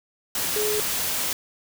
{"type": "tone in noise", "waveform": "sine", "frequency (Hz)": 422.4, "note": "G#4", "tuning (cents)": 29, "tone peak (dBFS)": -24, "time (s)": [0.56, 0.8], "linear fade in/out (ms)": 2, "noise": "white", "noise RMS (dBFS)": -26, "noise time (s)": [0.35, 1.33], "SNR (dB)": -1, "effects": []}